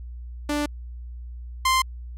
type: tone pair in turn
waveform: sawtooth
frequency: 294 / 1045.2 Hz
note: D4 / C6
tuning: +2 / -2 cents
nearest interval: octave + minor seventh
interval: 2196 cents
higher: second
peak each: -19 / -14 dBFS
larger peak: second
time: 0.49-0.66 / 1.65-1.82 s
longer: neither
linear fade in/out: 5 ms
effects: added 60 Hz sine -34 dBFS peak until 2.17 s + low-pass 12000 Hz 12 dB/octave